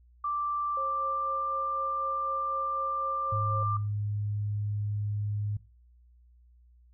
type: tone with pitch glide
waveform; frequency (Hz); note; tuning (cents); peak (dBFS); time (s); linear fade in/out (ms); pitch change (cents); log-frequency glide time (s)
sine; 1174.7 to 1185.6; D6 to D6; 0 to +16; -28; 0.24-3.77; 5; +16; 0.71-1.47
type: tone with tremolo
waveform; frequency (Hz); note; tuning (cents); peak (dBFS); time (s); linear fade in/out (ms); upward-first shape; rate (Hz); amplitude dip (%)
sine; 539; C#5; -49; -35; 0.77-3.63; 2; sine; 4; 50
type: tone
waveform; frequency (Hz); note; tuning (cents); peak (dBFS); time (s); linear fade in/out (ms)
sine; 103.83; G#2; 0; -29; 3.32-5.57; 5
effects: noise-tail reverb RT60 0.3 s tail -18 dB re dry + added 60 Hz sine -56 dBFS peak until 6.93 s